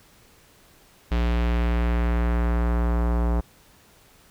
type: tone with low-pass filter sweep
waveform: square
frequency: 58.8 Hz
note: A#1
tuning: 16 cents sharp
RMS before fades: -22 dBFS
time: 1.11-3.41 s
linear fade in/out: 10 ms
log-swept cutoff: 3400 to 990 Hz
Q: 1.2
effects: pink hiss -55 dBFS RMS until 4.3 s